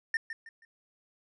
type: tone with echo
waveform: triangle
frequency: 1809 Hz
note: A6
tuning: 48 cents sharp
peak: -24 dBFS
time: 0.14-0.17 s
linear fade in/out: 2 ms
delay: 160 ms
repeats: 3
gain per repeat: -10 dB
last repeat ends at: 0.65 s
effects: resampled to 24000 Hz